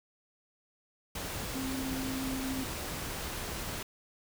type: tone in noise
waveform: sine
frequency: 263.7 Hz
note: C4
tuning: 14 cents sharp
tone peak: -34 dBFS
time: 1.55-2.64 s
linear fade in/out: 5 ms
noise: pink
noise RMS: -38 dBFS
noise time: 1.15-3.83 s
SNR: +1 dB
effects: none